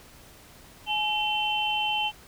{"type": "tone cluster", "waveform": "sine", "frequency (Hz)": [848, 2713, 3084], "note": ["G#5", "E7", "G7"], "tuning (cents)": [36, 49, -29], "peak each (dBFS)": [-28, -30, -28], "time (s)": [0.86, 2.12], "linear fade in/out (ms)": 50, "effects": ["pink hiss -51 dBFS RMS until 2.27 s"]}